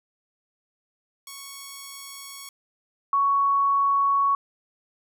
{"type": "tone pair in turn", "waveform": ["5% pulse", "sine"], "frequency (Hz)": [1108.7, 1114.5], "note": ["C#6", "C#6"], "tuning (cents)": [0, 9], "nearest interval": "unison", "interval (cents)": 9, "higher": "second", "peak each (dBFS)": [-26, -18], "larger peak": "second", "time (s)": [[1.27, 2.49], [3.13, 4.35]], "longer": "neither", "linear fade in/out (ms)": 2, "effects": []}